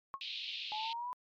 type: tone with exponential decay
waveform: sine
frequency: 1089 Hz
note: C#6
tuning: 31 cents flat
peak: -33 dBFS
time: 0.14-0.22 s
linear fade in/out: 0 ms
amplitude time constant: 16 ms
type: band-pass noise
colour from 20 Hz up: white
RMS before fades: -42 dBFS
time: 0.21-0.93 s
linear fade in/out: 0 ms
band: 2600 to 4100 Hz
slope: 48 dB/octave
type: exponential sweep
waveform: sine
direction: up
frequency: 843 to 1005 Hz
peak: -37 dBFS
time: 0.72-1.13 s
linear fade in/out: 0 ms
effects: MP3 96 kbps